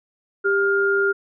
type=tone pair together; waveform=sine; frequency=395.7 / 1410.1 Hz; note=G4 / F6; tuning=+16 / +16 cents; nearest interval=octave + minor seventh; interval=2200 cents; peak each=-19 dBFS; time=0.44-1.13 s; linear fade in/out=20 ms; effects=none